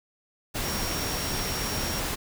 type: tone in noise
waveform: sine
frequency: 5580 Hz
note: F8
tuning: 2 cents flat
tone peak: -35 dBFS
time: 0.63-2.01 s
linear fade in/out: 20 ms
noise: pink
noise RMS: -30 dBFS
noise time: 0.54-2.16 s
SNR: -8 dB
effects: none